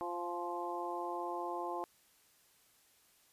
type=harmonic tone with a mistuned harmonic; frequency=174.61 Hz; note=F3; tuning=in tune; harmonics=2 / 3 / 4 / 5 / 6; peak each=-42 / -46 / -43 / -42 / -43 dBFS; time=0.01-1.84 s; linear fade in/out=0 ms; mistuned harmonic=5; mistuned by=-20 cents; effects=white hiss -68 dBFS RMS until 3.32 s + resampled to 32000 Hz